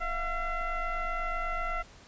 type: tone with frequency modulation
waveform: sine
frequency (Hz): 664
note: E5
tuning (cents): +12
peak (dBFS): -29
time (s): 0-1.83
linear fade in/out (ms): 20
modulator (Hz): 688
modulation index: 1.9
effects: pink hiss -54 dBFS RMS until 2.07 s + resampled to 16000 Hz